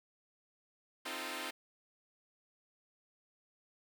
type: chord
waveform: 5% pulse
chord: F dominant seventh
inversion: second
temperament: equal with one note detuned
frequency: 261.6 / 311.1 / 345.4 / 440 Hz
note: C4 / Eb4 / F4 / A4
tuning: 0 / 0 / -19 / 0 cents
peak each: -33 / -33 / -33 / -36 dBFS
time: 1.05-1.51 s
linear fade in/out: 10 ms
effects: none